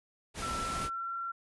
pink noise, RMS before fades -38 dBFS, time 0.34-0.9 s, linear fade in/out 50 ms
sine tone with pitch glide, 1340 to 1363.4 Hz, E6 to F6, +28 to -42 cents, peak -34 dBFS, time 0.42-1.32 s, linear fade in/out 10 ms, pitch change +30 cents, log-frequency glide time 0.67-1.14 s
effects resampled to 24000 Hz

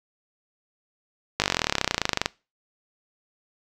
slowing click train, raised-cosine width 0.2 ms, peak -3 dBFS, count 30, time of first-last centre 1.4-2.259 s, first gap 19 ms, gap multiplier 1.03, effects noise-tail reverb RT60 0.3 s tail -23 dB re dry

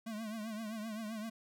square tone with vibrato, 218.4 Hz, A3, 13 cents flat, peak -40 dBFS, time 0.06-1.3 s, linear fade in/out 10 ms, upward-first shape triangle, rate 7.7 Hz, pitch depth 98 cents each way, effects none

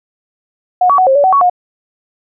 sine tone with pitch steps, 726 / 1133 / 744 / 534 / 572 / 755 / 1117 / 718 Hz, F#5 / C#6 / F#5 / C5 / D5 / F#5 / C#6 / F5, -33 / +37 / +9 / +35 / -46 / +35 / +13 / +48 cents, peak -6 dBFS, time 0.81-1.498 s, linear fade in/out 5 ms, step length 86 ms, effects none

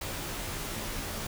pink noise with comb filter, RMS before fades -36 dBFS, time 0.01-1.27 s, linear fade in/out 5 ms, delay 16 ms, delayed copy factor -1, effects none

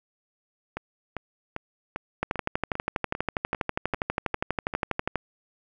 two click trains, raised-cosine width 0.5 ms, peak -10 / -16 dBFS, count 37 / 11, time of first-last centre 2.23-5.157 / 0.77-4.738 s, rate 12.3 / 2.52 Hz, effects none

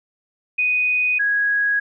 sine tone pair in turn, 2489 / 1656.4 Hz, D#7 / G#6, 0 / -5 cents, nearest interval perfect fifth, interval 705 cents, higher first, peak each -16 dBFS, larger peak neither, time 0.58-1.19 / 1.19-1.8 s, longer neither, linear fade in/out 10 ms, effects none

